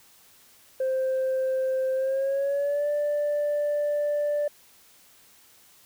sine tone with pitch glide, 523.3 to 587.4 Hz, C5 to D5, 0 to 0 cents, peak -21 dBFS, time 0.8-4.48 s, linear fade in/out 5 ms, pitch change +200 cents, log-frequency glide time 1.94-2.89 s, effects tanh soft clip ceiling -21 dBFS + white hiss -56 dBFS RMS until 5.85 s

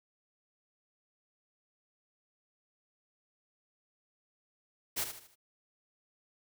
white noise with echo, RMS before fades -33 dBFS, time 4.96-5.05 s, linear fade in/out 20 ms, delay 77 ms, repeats 4, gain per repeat -8 dB, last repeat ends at 5.358 s, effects none

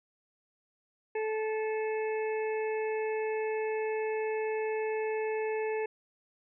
harmonic tone, 435.6 Hz, A4, 17 cents flat, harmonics 1 / 2 / 4 / 5 / 6, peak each -30 / -39 / -44 / -45 / -45 dBFS, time 1.15-5.86 s, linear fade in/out 5 ms, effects none

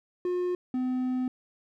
triangle tone pair in turn, 358.6 / 254.4 Hz, F4 / C4, +46 / -48 cents, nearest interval tritone, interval 594 cents, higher first, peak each -24 dBFS, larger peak neither, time 0.25-0.55 / 0.74-1.28 s, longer second, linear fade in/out 2 ms, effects none

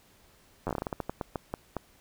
slowing click train, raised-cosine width 1 ms, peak -17 dBFS, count 16, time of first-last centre 0.67-1.767 s, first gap 10 ms, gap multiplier 1.25, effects pink hiss -61 dBFS RMS until 2 s

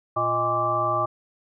harmonic tone with a mistuned harmonic, 116.54 Hz, A#2, in tune, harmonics 1 / 3 / 5 / 7 / 9 / 10, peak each -33 / -33 / -27 / -30 / -33 / -23 dBFS, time 0.16-1.06 s, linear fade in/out 10 ms, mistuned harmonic 5, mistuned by +120 cents, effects none

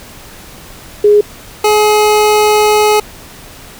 sine / 25% pulse tone pair in turn, 415.3 / 423 Hz, G#4 / G#4, 0 / +32 cents, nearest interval unison, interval 32 cents, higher second, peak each -3 dBFS, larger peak neither, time 1.04-1.21 / 1.64-3 s, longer second, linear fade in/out 5 ms, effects pink hiss -34 dBFS RMS until 3.79 s

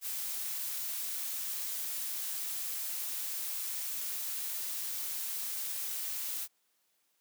blue noise, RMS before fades -37 dBFS, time 0.01-6.48 s, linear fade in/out 50 ms, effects white hiss -75 dBFS RMS until 7.2 s + high-pass 200 Hz 12 dB/octave

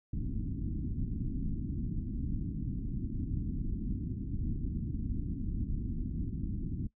pink low-pass noise, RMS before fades -35 dBFS, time 0.13-6.87 s, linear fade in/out 5 ms, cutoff 300 Hz, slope 48 dB/octave, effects noise-tail reverb RT60 0.1 s tail -19 dB re dry

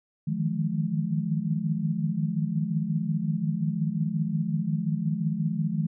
sine tone cluster, 154.4 / 160 / 175.2 / 212.4 Hz, D#3 / D#3 / F3 / G#3, -13 / +49 / +6 / +39 cents, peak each -30 dBFS, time 0.27-5.87 s, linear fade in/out 10 ms, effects none

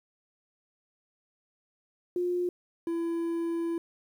sine / triangle tone pair in turn, 355.3 / 335.4 Hz, F4 / E4, +30 / +30 cents, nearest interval minor second, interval 100 cents, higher first, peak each -26 dBFS, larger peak neither, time 2.16-2.49 / 2.87-3.78 s, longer second, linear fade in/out 2 ms, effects 10-bit

